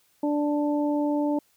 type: harmonic tone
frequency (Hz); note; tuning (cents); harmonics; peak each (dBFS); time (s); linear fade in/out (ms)
293.7; D4; 0; 1 / 2 / 3; -23 / -29 / -33; 0.23-1.39; 5
effects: white hiss -65 dBFS RMS until 1.56 s